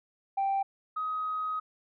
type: tone pair in turn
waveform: sine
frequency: 784 / 1260.1 Hz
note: G5 / D#6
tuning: 0 / +22 cents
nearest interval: minor sixth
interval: 822 cents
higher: second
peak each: -24 / -29 dBFS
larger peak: first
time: 0.37-0.63 / 0.96-1.6 s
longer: second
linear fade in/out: 10 ms
effects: tanh soft clip ceiling -23 dBFS